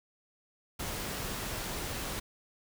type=noise; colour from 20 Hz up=pink; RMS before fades=-37 dBFS; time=0.79-2.2 s; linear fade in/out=10 ms; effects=none